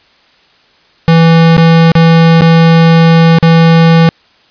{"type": "tone with dropouts", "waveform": "square", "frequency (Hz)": 164.9, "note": "E3", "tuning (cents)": 1, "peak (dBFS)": -3, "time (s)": [1.08, 4.09], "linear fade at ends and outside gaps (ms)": 0, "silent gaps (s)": [[1.568, 1.579], [1.918, 1.953], [2.409, 2.419], [3.386, 3.427]], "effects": ["white hiss -47 dBFS RMS until 4.5 s", "resampled to 11025 Hz"]}